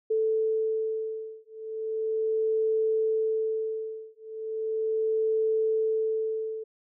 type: beating tone pair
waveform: sine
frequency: 440 / 440.37 Hz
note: A4 / A4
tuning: 0 / +1 cents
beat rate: 0.37 Hz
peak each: -28 dBFS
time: 0.1-6.64 s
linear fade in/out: 10 ms
effects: none